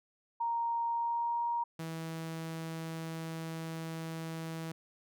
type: tone with pitch glide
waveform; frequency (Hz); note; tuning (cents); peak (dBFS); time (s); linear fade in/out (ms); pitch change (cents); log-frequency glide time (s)
sine; 932.3 to 942; A#5 to A#5; 0 to +18; -30; 0.4-1.64; 10; +18; 0.88-1.45
type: tone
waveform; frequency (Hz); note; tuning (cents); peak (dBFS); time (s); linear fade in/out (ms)
sawtooth; 162.6; E3; -23; -34; 1.79-4.72; 5
effects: none